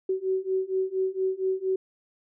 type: beating tone pair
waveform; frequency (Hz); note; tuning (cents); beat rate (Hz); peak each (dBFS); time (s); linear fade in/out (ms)
sine; 376 / 380.3; F#4 / F#4; +28 / +48; 4.3; -28 / -27; 0.09-1.76; 5
effects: none